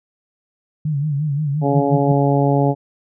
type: tone with vibrato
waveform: sine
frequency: 146.83 Hz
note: D3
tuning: in tune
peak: -17 dBFS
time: 0.85-2.12 s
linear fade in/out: 5 ms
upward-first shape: sine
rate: 5.7 Hz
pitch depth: 100 cents each way
type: harmonic tone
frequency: 140.6 Hz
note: C#3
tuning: 25 cents sharp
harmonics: 1 / 2 / 3 / 4 / 5 / 6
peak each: -16 / -19 / -21 / -22 / -23 / -24 dBFS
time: 1.61-2.75 s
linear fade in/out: 50 ms
effects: none